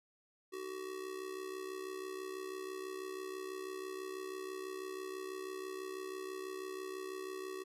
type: tone with amplitude modulation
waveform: square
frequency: 377.4 Hz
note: F#4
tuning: 34 cents sharp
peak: -39 dBFS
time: 0.52-7.64 s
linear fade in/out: 20 ms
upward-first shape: sine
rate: 66.1 Hz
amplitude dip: 70%
effects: resampled to 32000 Hz